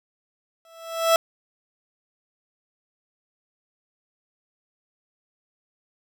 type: tone with exponential growth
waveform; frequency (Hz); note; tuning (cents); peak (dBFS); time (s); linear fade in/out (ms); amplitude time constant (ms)
30% pulse; 659.3; E5; 0; -10; 0.65-1.16; 1; 110
effects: none